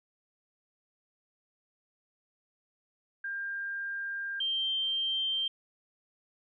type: tone pair in turn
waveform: sine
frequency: 1599 / 3149 Hz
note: G6 / G7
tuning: +34 / +7 cents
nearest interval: octave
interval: 1173 cents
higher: second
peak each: -33 / -28 dBFS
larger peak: second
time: 3.24-4.4 / 4.4-5.48 s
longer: first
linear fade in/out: 5 ms
effects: none